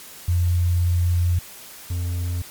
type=tone pair in turn; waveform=sine / triangle; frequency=87.31 / 87.66 Hz; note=F2 / F2; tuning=0 / +7 cents; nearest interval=unison; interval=7 cents; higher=second; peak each=-16 / -20 dBFS; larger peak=first; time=0.28-1.39 / 1.9-2.42 s; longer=first; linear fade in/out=5 ms; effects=white hiss -41 dBFS RMS until 2.5 s + MP3 96 kbps